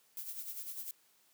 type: noise with tremolo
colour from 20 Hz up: violet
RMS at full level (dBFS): -41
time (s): 0.17-0.91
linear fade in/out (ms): 0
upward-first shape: sine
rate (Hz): 10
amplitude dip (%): 60
effects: white hiss -69 dBFS RMS until 1.33 s + high-pass 150 Hz 12 dB/octave